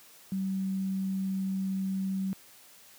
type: tone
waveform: sine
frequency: 191.6 Hz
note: G3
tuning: 39 cents flat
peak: -28 dBFS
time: 0.32-2.33 s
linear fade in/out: 0 ms
effects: white hiss -55 dBFS RMS until 2.98 s + high-pass 100 Hz 12 dB/octave